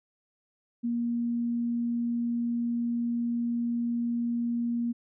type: tone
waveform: sine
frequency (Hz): 236.4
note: A#3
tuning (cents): +24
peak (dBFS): -26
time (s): 0.83-4.93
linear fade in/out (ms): 20
effects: none